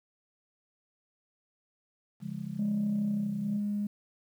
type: chord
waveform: sine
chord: Db major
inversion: none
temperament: equal with one note detuned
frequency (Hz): 141.67 / 174.61 / 207.7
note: Db3 / F3 / Ab3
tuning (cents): +38 / 0 / 0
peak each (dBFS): -40 / -38 / -38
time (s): 2.2-3.6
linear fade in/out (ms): 50
type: tone with pitch glide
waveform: sine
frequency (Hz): 207.7 to 205.8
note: G#3 to G#3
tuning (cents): 0 to -16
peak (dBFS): -28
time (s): 2.59-3.87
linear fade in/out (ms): 5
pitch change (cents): -16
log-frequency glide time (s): 2.86-3.36
effects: tanh soft clip ceiling -23 dBFS + 10-bit